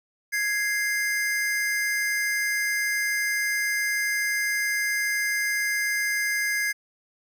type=tone pair together; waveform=square; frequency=1661.2 / 2093 Hz; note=G#6 / C7; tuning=0 / 0 cents; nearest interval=major third; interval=400 cents; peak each=-27 dBFS; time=0.32-6.73 s; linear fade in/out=20 ms; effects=none